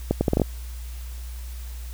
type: accelerating click train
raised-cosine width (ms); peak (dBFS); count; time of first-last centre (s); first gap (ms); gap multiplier
2; -6; 7; 0.11-0.417; 100; 0.72
effects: added 60 Hz sine -32 dBFS peak until 1.93 s + white hiss -47 dBFS RMS until 1.93 s